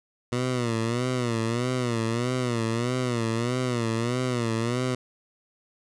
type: tone with vibrato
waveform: 15% pulse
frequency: 120 Hz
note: B2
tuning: 49 cents flat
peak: -18 dBFS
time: 0.32-4.95 s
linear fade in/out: 5 ms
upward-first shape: sine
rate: 1.6 Hz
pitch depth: 110 cents each way
effects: resampled to 22050 Hz